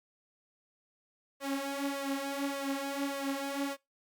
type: tone with flanger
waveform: sawtooth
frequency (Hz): 277.2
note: C#4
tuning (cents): 0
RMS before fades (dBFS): -35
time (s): 1.4-3.77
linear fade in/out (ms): 50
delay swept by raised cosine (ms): 1.9 to 6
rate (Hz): 1.7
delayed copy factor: +0.75
effects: noise-tail reverb RT60 0.2 s tail -22 dB re dry + Opus 48 kbps